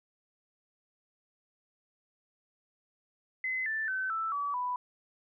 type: tone with pitch steps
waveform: sine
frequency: 2040 / 1765.7 / 1528.3 / 1322.8 / 1144.9 / 991 Hz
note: C7 / A6 / G6 / E6 / D6 / B5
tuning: -44 / +6 / -44 / +6 / -44 / +6 cents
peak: -30 dBFS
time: 3.44-4.76 s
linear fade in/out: 2 ms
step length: 220 ms
effects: none